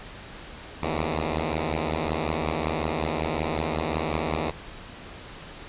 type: beating tone pair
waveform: 5% pulse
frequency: 76.2 / 81.6 Hz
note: D#2 / E2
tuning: -36 / -17 cents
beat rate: 5.4 Hz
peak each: -17 dBFS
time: 0.82-4.51 s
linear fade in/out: 5 ms
effects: pink hiss -42 dBFS RMS until 5.68 s + resampled to 8000 Hz